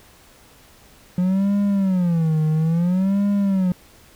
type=tone with vibrato; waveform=triangle; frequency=177.3 Hz; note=F3; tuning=26 cents sharp; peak=-14 dBFS; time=1.18-3.72 s; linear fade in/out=2 ms; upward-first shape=sine; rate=0.59 Hz; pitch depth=230 cents each way; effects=pink hiss -50 dBFS RMS until 4.15 s